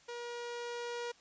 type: tone with level ramp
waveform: sawtooth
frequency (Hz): 477.7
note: A#4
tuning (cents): +42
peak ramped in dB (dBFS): -37 to -33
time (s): 0.08-1.12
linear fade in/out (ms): 10
effects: white hiss -63 dBFS RMS until 1.2 s + resampled to 16000 Hz